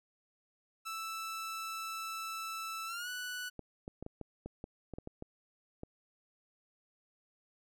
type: tone with pitch glide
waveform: sawtooth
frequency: 1320 to 1481.6 Hz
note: E6 to F#6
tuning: +2 to +2 cents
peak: -35 dBFS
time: 0.85-3.5 s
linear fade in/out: 20 ms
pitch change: +200 cents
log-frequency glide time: 2.86-3.09 s
type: clicks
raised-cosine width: 2 ms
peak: -29 dBFS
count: 12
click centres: 3.593 / 3.879 / 4.026 / 4.064 / 4.213 / 4.46 / 4.641 / 4.937 / 4.985 / 5.074 / 5.224 / 5.834 s
effects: none